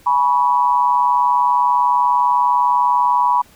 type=tone with amplitude modulation; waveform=sine; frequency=980 Hz; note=B5; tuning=14 cents flat; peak=-8 dBFS; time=0.06-3.42 s; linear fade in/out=10 ms; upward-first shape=sine; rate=140 Hz; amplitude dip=85%; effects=pink hiss -49 dBFS RMS until 3.55 s